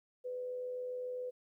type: tone with amplitude modulation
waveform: sine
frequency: 500 Hz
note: B4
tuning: 21 cents sharp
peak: -36 dBFS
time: 0.24-1.31 s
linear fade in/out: 20 ms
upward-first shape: sine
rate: 87.3 Hz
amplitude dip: 30%
effects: 13-bit